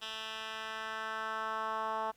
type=tone with band-pass filter sweep; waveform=10% pulse; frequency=220 Hz; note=A3; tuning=in tune; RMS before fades=-38 dBFS; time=0.01-2.12 s; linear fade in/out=20 ms; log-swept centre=3100 to 910 Hz; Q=2; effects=pink hiss -68 dBFS RMS until 2.16 s